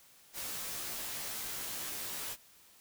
white noise with comb filter, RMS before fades -40 dBFS, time 0.33-2.37 s, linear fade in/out 50 ms, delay 15 ms, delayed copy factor -0.85, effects white hiss -61 dBFS RMS until 2.8 s

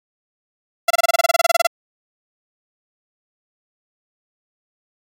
sawtooth tone bursts, 680 Hz, F5, 46 cents flat, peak -8 dBFS, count 16, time 0.88-1.67 s, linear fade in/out 5 ms, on 25 ms, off 26 ms, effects AAC 64 kbps

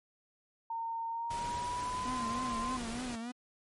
sine tone with pitch glide, 915 to 1039 Hz, A#5 to C6, -32 to -12 cents, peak -34 dBFS, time 0.7-2.77 s, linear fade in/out 5 ms, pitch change +220 cents, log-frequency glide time 1.1-2.3 s
pink noise, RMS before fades -43 dBFS, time 1.3-3.16 s, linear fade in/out 10 ms
45% pulse tone with vibrato, 240 Hz, B3, 49 cents flat, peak -38 dBFS, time 2.05-3.32 s, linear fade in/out 10 ms, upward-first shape triangle, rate 3.3 Hz, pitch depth 120 cents each way
effects low-pass 12000 Hz 12 dB/octave + MP3 48 kbps

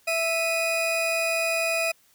40% pulse tone pair together, 659 / 2488 Hz, E5 / D#7, -1 / -1 cents, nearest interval octave + major seventh, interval 2300 cents, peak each -25 dBFS, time 0.07-1.92 s, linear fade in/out 10 ms, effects white hiss -61 dBFS RMS until 2.14 s

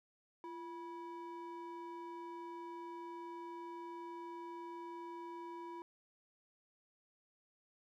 triangle ring-modulated tone, 659.3 Hz, E5, in tune, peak -40 dBFS, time 0.44-5.82 s, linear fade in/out 0 ms, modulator 316 Hz, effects none

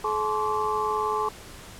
sine tone cluster, 428.2 / 860 / 1052 / 1151 Hz, A4 / A5 / C6 / D6, -47 / -40 / +9 / -35 cents, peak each -29 dBFS, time 0.04-1.29 s, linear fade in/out 5 ms, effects pink hiss -44 dBFS RMS until 1.79 s + low-pass 12000 Hz 12 dB/octave

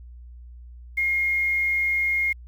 sine tone with quantisation, 2140 Hz, C7, 38 cents sharp, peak -20 dBFS, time 0.97-2.33 s, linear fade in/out 10 ms, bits 8, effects added 60 Hz sine -40 dBFS peak until 2.47 s

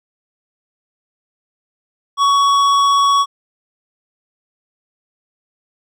sine tone with hard clipping, 1121 Hz, C#6, 19 cents sharp, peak -12 dBFS, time 2.17-3.26 s, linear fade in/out 50 ms, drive 11 dB, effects none

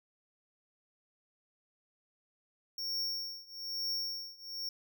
square tone with tremolo, 5500 Hz, F8, 27 cents flat, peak -32 dBFS, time 2.78-4.69 s, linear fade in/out 2 ms, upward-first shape triangle, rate 1.1 Hz, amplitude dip 95%, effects none

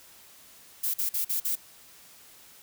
violet noise bursts, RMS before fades -28 dBFS, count 5, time 0.83-1.556 s, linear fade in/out 10 ms, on 110 ms, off 44 ms, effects white hiss -53 dBFS RMS until 2.62 s

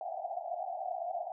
white band-pass noise, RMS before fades -38 dBFS, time 0.01-1.32 s, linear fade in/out 2 ms, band 660 to 750 Hz, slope 96 dB/octave, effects none

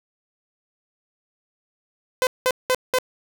sawtooth tone bursts, 510 Hz, C5, 44 cents flat, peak -13 dBFS, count 4, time 2.22-2.986 s, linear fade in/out 0 ms, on 49 ms, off 190 ms, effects none

